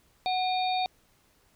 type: harmonic tone with a mistuned harmonic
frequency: 740 Hz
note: F#5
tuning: in tune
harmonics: 1 / 3 / 5 / 6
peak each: -26 / -37 / -34 / -39 dBFS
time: 0.26-0.86 s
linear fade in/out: 0 ms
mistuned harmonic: 3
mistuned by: +140 cents
effects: pink hiss -65 dBFS RMS until 1.55 s